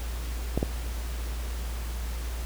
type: clicks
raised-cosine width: 2 ms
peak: -12 dBFS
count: 2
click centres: 0.576 / 0.629 s
effects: added 58 Hz sine -30 dBFS peak until 2.45 s + pink hiss -42 dBFS RMS until 2.45 s